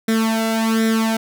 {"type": "tone with flanger", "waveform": "sawtooth", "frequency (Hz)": 223.4, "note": "A3", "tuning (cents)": 27, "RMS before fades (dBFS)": -18, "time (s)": [0.08, 1.17], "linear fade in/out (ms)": 5, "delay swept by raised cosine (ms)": [0.53, 1.46], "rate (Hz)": 1.3, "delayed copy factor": 0.8, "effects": []}